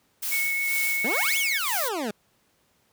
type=noise with tremolo; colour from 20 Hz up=blue; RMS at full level=-28 dBFS; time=0.22-1.89 s; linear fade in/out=10 ms; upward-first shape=sine; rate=2.1 Hz; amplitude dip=60%
type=tone with vibrato; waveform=sine; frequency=2203 Hz; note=C#7; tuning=11 cents flat; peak=-24 dBFS; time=0.31-1.59 s; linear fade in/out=20 ms; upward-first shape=sine; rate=7.4 Hz; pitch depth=10 cents each way
type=exponential two-way sweep; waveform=20% pulse; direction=up then down; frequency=196 to 3519 to 196 Hz; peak=-22 dBFS; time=1.04-2.11 s; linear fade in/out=5 ms; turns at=1.38 s
effects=pink hiss -66 dBFS RMS until 2.92 s + high-pass 80 Hz 12 dB/octave